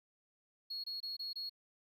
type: tone bursts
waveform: triangle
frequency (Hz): 4321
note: C#8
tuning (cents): -45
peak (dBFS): -37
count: 5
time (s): 0.7-1.496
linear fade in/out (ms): 10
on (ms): 140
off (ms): 24
effects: tanh soft clip ceiling -34 dBFS + 13-bit